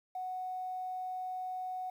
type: tone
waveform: triangle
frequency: 740 Hz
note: F#5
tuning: in tune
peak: -32 dBFS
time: 0.15-1.9 s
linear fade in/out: 5 ms
effects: tanh soft clip ceiling -34 dBFS + 11-bit